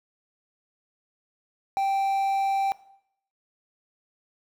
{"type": "tone with quantisation", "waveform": "triangle", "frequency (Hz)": 783, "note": "G5", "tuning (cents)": -2, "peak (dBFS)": -20, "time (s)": [1.77, 2.72], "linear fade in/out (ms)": 0, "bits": 8, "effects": ["noise-tail reverb RT60 0.7 s tail -18 dB re dry"]}